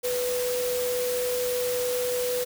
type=tone in noise; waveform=sine; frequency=495 Hz; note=B4; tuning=4 cents sharp; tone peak=-25 dBFS; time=0.03-2.45 s; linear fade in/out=20 ms; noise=white; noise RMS=-33 dBFS; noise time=0.03-2.45 s; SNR=+5 dB; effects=none

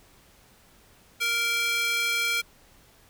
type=tone with high-pass filter; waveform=square; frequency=466.2 Hz; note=A#4; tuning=in tune; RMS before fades=-26 dBFS; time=1.2-2.42 s; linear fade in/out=20 ms; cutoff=2100 Hz; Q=2.1; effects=pink hiss -57 dBFS RMS until 3.09 s

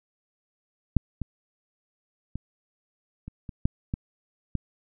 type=clicks; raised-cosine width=5 ms; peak=-6 / -18 / -20 / -25 / -24 / -9 / -15 / -14 dBFS; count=8; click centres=0.967 / 1.217 / 2.356 / 3.28 / 3.492 / 3.655 / 3.939 / 4.553 s; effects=none

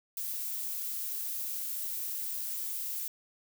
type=noise; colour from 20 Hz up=violet; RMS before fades=-36 dBFS; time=0.17-3.08 s; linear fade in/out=2 ms; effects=none

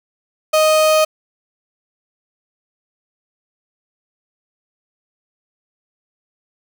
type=tone; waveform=35% pulse; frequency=623 Hz; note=D#5; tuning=2 cents sharp; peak=-9 dBFS; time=0.53-1.05 s; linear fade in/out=10 ms; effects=none

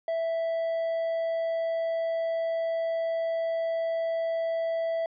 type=tone; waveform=triangle; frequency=659.3 Hz; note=E5; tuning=in tune; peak=-24 dBFS; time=0.08-5.06 s; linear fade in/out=2 ms; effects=resampled to 11025 Hz

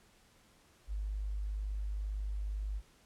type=tone; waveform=sine; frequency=51 Hz; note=G#1; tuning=31 cents flat; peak=-34 dBFS; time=0.87-2.82 s; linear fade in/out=50 ms; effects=pink hiss -65 dBFS RMS until 3.05 s + low-pass 11000 Hz 12 dB/octave

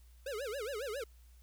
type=tone with vibrato; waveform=square; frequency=487.8 Hz; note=B4; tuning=21 cents flat; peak=-38 dBFS; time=0.26-1.04 s; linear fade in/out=5 ms; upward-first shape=sine; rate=7.3 Hz; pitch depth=290 cents each way; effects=added 60 Hz sine -56 dBFS peak until 1.42 s + white hiss -70 dBFS RMS until 1.42 s

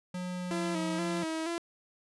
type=tone with pitch glide; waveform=square; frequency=180.7 to 177.39 Hz; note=F#3 to F3; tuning=-41 to +27 cents; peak=-35 dBFS; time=0.14-1.24 s; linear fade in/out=5 ms; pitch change=-32 cents; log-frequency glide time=0.33-0.97 s
type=tone with vibrato; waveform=sawtooth; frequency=329.6 Hz; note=E4; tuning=in tune; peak=-28 dBFS; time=0.51-1.58 s; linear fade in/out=0 ms; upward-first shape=square; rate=2.1 Hz; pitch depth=48 cents each way
effects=resampled to 24000 Hz

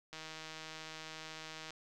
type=click train; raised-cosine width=0.2 ms; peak=-29 dBFS; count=250; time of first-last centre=0.13-1.706 s; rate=158 Hz; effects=none

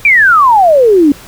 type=exponential sweep; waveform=sine; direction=down; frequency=2415 to 274 Hz; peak=-3 dBFS; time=0.05-1.12 s; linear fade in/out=2 ms; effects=pink hiss -34 dBFS RMS until 1.27 s

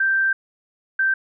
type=tone pair in turn; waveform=sine; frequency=1568 / 1561.9 Hz; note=G6 / G6; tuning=0 / -7 cents; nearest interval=unison; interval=7 cents; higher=first; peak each=-16 / -16 dBFS; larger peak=neither; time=0-0.33 / 0.99-1.14 s; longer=first; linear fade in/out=5 ms; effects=none

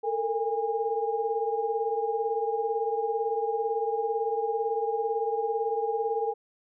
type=tone cluster; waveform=sine; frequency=442.5 / 460.4 / 814 Hz; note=A4 / A#4 / G#5; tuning=+10 / -22 / -35 cents; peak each=-30 dBFS; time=0.03-6.34 s; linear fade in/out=20 ms; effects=none

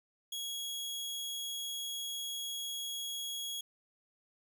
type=tone; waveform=sawtooth; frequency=3322 Hz; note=G#7; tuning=in tune; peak=-34 dBFS; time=0.32-3.61 s; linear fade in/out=5 ms; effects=none

